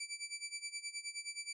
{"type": "tone with tremolo", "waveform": "15% pulse", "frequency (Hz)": 2325, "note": "D7", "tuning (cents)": -18, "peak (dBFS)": -32, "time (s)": [0, 1.53], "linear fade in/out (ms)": 5, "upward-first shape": "sine", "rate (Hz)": 9.5, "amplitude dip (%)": 85, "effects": ["resampled to 24000 Hz"]}